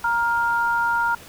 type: tone pair together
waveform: sine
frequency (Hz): 938 / 1404.3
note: A#5 / F6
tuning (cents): +11 / +9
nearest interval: perfect fifth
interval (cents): 698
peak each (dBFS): -21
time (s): 0.04-1.15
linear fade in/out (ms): 5
effects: pink hiss -43 dBFS RMS until 1.28 s